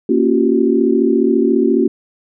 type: chord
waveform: sine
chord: G half-diminished seventh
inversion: first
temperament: equal with one note detuned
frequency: 233.1 / 277.2 / 349.2 / 383.7 Hz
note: Bb3 / Db4 / F4 / G4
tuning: 0 / 0 / 0 / -37 cents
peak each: -16 dBFS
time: 0.09-1.88 s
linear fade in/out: 5 ms
effects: none